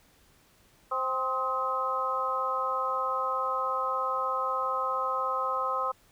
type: harmonic tone with a mistuned harmonic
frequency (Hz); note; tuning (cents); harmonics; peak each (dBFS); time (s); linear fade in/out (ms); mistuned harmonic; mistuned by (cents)
261.8; C4; +1; 2 / 3 / 4 / 5; -34 / -37 / -31 / -30; 0.91-5.92; 10; 5; -49
effects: pink hiss -62 dBFS RMS until 6.11 s